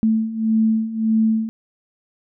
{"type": "beating tone pair", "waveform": "sine", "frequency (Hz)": [220, 221.7], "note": ["A3", "A3"], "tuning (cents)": [0, 13], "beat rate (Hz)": 1.7, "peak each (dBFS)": [-21, -17], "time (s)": [0.03, 1.49], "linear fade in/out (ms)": 0, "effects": []}